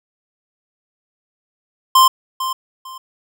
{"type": "tone with echo", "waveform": "square", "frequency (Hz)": 1046, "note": "C6", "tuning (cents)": -1, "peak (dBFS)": -8, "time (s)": [1.95, 2.08], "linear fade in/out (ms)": 5, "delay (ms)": 450, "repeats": 2, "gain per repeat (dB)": -12, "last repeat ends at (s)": 2.98, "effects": []}